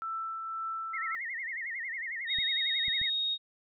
sine tone with tremolo, 1328 Hz, E6, 12 cents sharp, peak -32 dBFS, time 0.02-1.15 s, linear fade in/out 0 ms, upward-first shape triangle, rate 1.9 Hz, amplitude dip 35%
sine tone with vibrato, 1975.5 Hz, B6, in tune, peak -34 dBFS, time 0.93-3.1 s, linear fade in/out 10 ms, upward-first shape sine, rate 11 Hz, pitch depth 160 cents each way
sine tone, 3739 Hz, A#7, 4 cents sharp, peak -28 dBFS, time 2.27-3.38 s, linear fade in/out 50 ms
clicks, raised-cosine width 5 ms, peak -34 dBFS, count 3, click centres 2.386 / 2.882 / 3.015 s
effects none

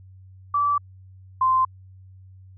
sine tone pair in turn, 1158 / 1039.9 Hz, D6 / C6, -25 / -11 cents, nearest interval major second, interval 186 cents, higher first, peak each -18 / -16 dBFS, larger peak second, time 0.54-0.78 / 1.41-1.65 s, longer neither, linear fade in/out 5 ms, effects added 94 Hz sine -44 dBFS peak until 2.57 s

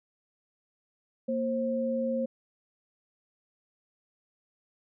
sine tone pair together, 233.1 / 530.9 Hz, A#3 / C5, 0 / +25 cents, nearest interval octave + major second, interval 1425 cents, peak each -30 / -29 dBFS, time 1.28-2.26 s, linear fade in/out 10 ms, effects none

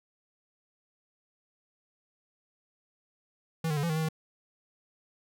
square tone with pitch steps, 162.2 / 151.6 / 143.4 / 169.4 / 156.5 / 159.3 / 157.7 Hz, E3 / D#3 / D3 / E3 / D#3 / D#3 / D#3, -28 / -45 / -41 / +48 / +10 / +41 / +24 cents, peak -28 dBFS, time 3.64-4.088 s, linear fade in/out 5 ms, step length 64 ms, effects none

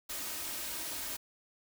white noise with comb filter, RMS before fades -39 dBFS, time 0.09-1.17 s, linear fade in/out 10 ms, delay 3.2 ms, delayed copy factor +0.5, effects none

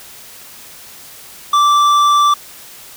sine tone with tanh clipping, 1169 Hz, D6, 8 cents flat, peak -10 dBFS, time 1.53-2.34 s, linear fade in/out 5 ms, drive 11 dB, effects white hiss -37 dBFS RMS until 2.96 s

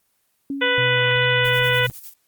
sine tone with exponential decay, 277.2 Hz, C#4, in tune, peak -22 dBFS, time 0.5-1.29 s, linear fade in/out 2 ms, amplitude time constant 170 ms
harmonic tone, 495.4 Hz, B4, 5 cents sharp, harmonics 1 / 2 / 3 / 4 / 5 / 6 / 7, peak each -22 / -28 / -22 / -22 / -26 / -25 / -28 dBFS, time 0.61-1.87 s, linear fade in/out 10 ms
sine tone with vibrato, 126 Hz, B2, 35 cents sharp, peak -24 dBFS, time 0.78-1.9 s, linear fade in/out 0 ms, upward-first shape sine, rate 2.6 Hz, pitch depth 20 cents each way
violet noise with tremolo, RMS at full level -35 dBFS, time 1.44-2.14 s, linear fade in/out 10 ms, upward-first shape sine, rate 10 Hz, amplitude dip 75%
effects white hiss -67 dBFS RMS until 2.27 s + Opus 24 kbps

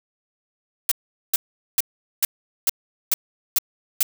blue noise bursts, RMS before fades -18 dBFS, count 8, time 0.89-4.03 s, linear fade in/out 2 ms, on 25 ms, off 420 ms, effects none

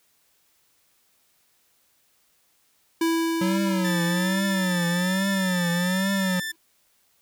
square tone with exponential decay, 329.6 Hz, E4, in tune, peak -20 dBFS, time 3.01-6.56 s, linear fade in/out 5 ms, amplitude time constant 770 ms
square tone with vibrato, 183.9 Hz, F#3, 10 cents flat, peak -23 dBFS, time 3.41-6.4 s, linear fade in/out 5 ms, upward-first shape triangle, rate 1.2 Hz, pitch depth 130 cents each way
sawtooth tone with pitch glide, 1760 to 1770.2 Hz, A6 to A6, 0 to +10 cents, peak -25 dBFS, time 3.84-6.52 s, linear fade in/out 10 ms, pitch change +10 cents, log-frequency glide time 4.24-6.02 s
effects white hiss -65 dBFS RMS until 7.21 s

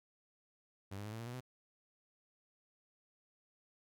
sawtooth tone with pitch steps, 98 / 102.34 / 106.87 / 111.6 / 116.54 / 121.7 / 127.09 Hz, G2 / G#2 / A2 / A2 / A#2 / B2 / C3, 0 / -25 / -50 / +25 / 0 / -25 / -50 cents, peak -39 dBFS, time 0.91-1.407 s, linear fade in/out 10 ms, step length 71 ms, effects none

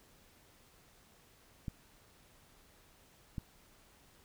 clicks, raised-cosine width 5 ms, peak -26 dBFS, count 2, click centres 1.682 / 3.382 s, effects pink hiss -64 dBFS RMS until 4.24 s

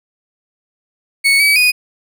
35% pulse tone with pitch steps, 2217 / 2282 / 2480 Hz, C#7 / C#7 / D#7, 0 / +50 / -6 cents, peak -7 dBFS, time 1.24-1.72 s, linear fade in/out 20 ms, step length 160 ms, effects none

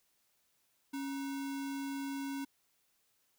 sine tone with sample-and-hold, 275.5 Hz, C#4, 11 cents flat, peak -36 dBFS, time 0.93-2.45 s, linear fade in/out 10 ms, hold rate 1225 Hz, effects white hiss -75 dBFS RMS until 3.38 s

